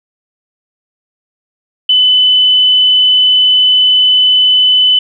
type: tone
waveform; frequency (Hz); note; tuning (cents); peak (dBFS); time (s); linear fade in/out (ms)
sine; 3011; F#7; +30; -5; 1.89-4.99; 5
effects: none